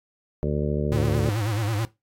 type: harmonic tone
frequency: 73.42 Hz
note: D2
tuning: in tune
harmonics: 1 / 2 / 3 / 4 / 5 / 6 / 7 / 8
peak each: -29 / -26 / -30 / -37 / -30 / -30 / -38 / -34 dBFS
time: 0.43-1.29 s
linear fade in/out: 0 ms
type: tone with vibrato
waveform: square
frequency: 107.8 Hz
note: A2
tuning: 35 cents flat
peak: -24 dBFS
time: 0.92-1.85 s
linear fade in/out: 0 ms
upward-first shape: sine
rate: 9.2 Hz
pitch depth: 130 cents each way
effects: noise-tail reverb RT60 0.2 s tail -18 dB re dry + AAC 48 kbps